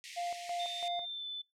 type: high-pass noise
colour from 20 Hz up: pink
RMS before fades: -46 dBFS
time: 0.04-0.88 s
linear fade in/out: 0 ms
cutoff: 1900 Hz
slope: 96 dB/octave
type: tone with tremolo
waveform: triangle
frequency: 698.5 Hz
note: F5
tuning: in tune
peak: -32 dBFS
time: 0.16-1.06 s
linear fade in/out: 20 ms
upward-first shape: square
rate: 3 Hz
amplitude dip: 65%
type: tone with pitch glide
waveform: sine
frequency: 3600 to 3512 Hz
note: A7 to A7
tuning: +39 to -4 cents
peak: -38 dBFS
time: 0.59-1.42 s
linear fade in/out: 10 ms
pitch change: -43 cents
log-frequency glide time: 1.02-1.26 s
effects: noise-tail reverb RT60 0.2 s tail -24 dB re dry + low-pass 7000 Hz 12 dB/octave